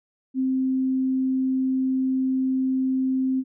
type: tone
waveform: sine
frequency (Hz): 261.6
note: C4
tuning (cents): 0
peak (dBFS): -20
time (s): 0.34-3.44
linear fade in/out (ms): 50
effects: none